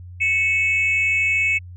sine tone pair together, 2217 / 2596 Hz, C#7 / E7, 0 / -27 cents, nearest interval minor third, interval 273 cents, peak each -18 dBFS, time 0.2-1.59 s, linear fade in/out 20 ms, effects tanh soft clip ceiling -11 dBFS + added 89 Hz sine -35 dBFS peak until 1.76 s

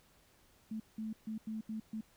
sine tone bursts at uneven times, 218.9 Hz, A3, 9 cents flat, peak -37 dBFS, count 6, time 0.71-0.8 / 0.98-1.13 / 1.27-1.38 / 1.47-1.61 / 1.69-1.8 / 1.93-2.01 s, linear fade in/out 5 ms, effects pink hiss -67 dBFS RMS until 2.16 s

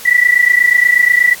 sine tone pair together, 1947.2 / 1975.5 Hz, B6 / B6, -25 / 0 cents, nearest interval unison, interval 25 cents, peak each -10 dBFS, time 0.05-1.35 s, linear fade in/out 10 ms, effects white hiss -31 dBFS RMS until 1.4 s + AAC 64 kbps

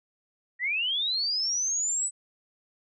sine linear sweep, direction up, 1864.7 to 8060 Hz, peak -25 dBFS, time 0.59-2.11 s, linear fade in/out 50 ms, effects none

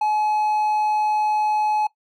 triangle tone, 850 Hz, G#5, 40 cents sharp, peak -16 dBFS, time 0.01-1.87 s, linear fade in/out 5 ms, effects noise-tail reverb RT60 0.1 s tail -19 dB re dry

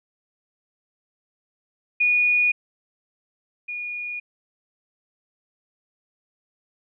sine tone pair in turn, 2455 / 2443 Hz, D#7 / D#7, -24 / -32 cents, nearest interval unison, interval 8 cents, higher first, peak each -16 / -28 dBFS, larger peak first, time 2-2.52 / 3.68-4.2 s, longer neither, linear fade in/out 10 ms, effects none

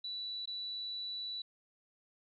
sine tone with dropouts, 3951 Hz, B7, in tune, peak -38 dBFS, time 0.04-1.42 s, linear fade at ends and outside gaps 5 ms, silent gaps 0.457-0.474 s, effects none

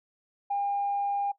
sine tone, 805 Hz, G5, 46 cents sharp, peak -25 dBFS, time 0.5-1.32 s, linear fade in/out 10 ms, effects noise-tail reverb RT60 0.1 s tail -17 dB re dry + tanh soft clip ceiling -21 dBFS

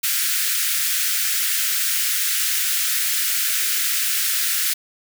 white high-pass noise, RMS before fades -21 dBFS, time 0.03-4.74 s, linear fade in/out 10 ms, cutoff 1400 Hz, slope 48 dB/octave, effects none

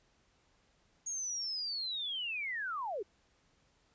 sine linear sweep, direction down, 6645 to 355.1 Hz, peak -35 dBFS, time 1.06-3.03 s, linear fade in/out 10 ms, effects pink hiss -71 dBFS RMS until 3.94 s + resampled to 16000 Hz

